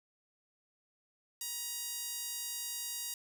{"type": "tone with high-pass filter", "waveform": "sawtooth", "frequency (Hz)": 950, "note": "A#5", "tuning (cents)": 33, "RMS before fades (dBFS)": -40, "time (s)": [1.41, 3.14], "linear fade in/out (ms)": 2, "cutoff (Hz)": 6000, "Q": 0.78, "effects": []}